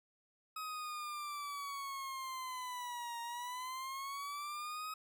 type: linear two-way sweep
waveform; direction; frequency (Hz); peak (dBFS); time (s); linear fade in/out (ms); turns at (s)
40% pulse; down then up; 1270 to 933 to 1270; -40; 0.56-4.94; 5; 3.21
effects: none